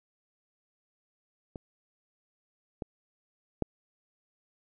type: clicks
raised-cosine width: 2 ms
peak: -26 / -21 / -14 dBFS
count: 3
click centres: 1.558 / 2.822 / 3.623 s
effects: none